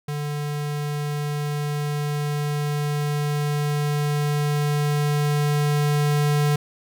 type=tone with level ramp; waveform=square; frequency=147.1 Hz; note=D3; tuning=3 cents sharp; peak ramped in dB=-26 to -18 dBFS; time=0.08-6.56 s; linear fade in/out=5 ms; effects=none